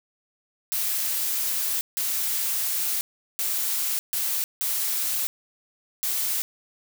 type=noise bursts at uneven times; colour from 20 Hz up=blue; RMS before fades=-26 dBFS; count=6; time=0.72-1.81 / 1.97-3.01 / 3.39-3.99 / 4.13-4.44 / 4.61-5.27 / 6.03-6.42 s; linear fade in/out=0 ms; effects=none